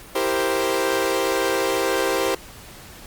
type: chord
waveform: sawtooth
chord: C dominant seventh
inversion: first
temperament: equal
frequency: 329.6 / 392 / 466.2 / 523.3 Hz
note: E4 / G4 / Bb4 / C5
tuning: 0 / 0 / 0 / 0 cents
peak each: -24 / -20 / -23 / -20 dBFS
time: 0.15-2.35 s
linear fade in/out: 5 ms
effects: pink hiss -42 dBFS RMS until 3.06 s + Opus 48 kbps